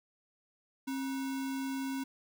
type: tone with sample-and-hold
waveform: sine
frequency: 268.2 Hz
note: C4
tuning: 43 cents sharp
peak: -33 dBFS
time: 0.87-2.04 s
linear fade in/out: 10 ms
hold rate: 1225 Hz
effects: none